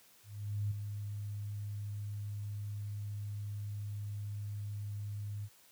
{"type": "tone with ADSR envelope", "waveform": "sine", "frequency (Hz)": 103.1, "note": "G#2", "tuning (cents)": -12, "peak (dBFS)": -30, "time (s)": [0.23, 5.49], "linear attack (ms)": 480, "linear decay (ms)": 7, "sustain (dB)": -7, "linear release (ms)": 51, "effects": ["white hiss -63 dBFS RMS until 5.71 s", "high-pass 60 Hz 12 dB/octave"]}